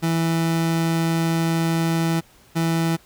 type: tone pair in turn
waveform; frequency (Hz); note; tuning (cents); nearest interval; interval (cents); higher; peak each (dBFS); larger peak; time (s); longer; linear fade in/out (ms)
30% pulse; 164.81 / 164.81; E3 / E3; 0 / 0; unison; 0; neither; -16; neither; 0.02-2.21 / 2.55-2.97; first; 20
effects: pink hiss -53 dBFS RMS until 3.05 s